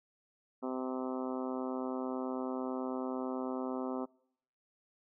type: harmonic tone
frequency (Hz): 129.1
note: C3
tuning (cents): -23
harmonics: 2 / 3 / 4 / 5 / 6 / 7 / 8 / 9 / 10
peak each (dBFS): -37 / -41 / -43 / -45 / -47 / -48 / -49 / -50 / -51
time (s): 0.62-4.06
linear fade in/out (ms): 20
effects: noise-tail reverb RT60 0.7 s tail -24 dB re dry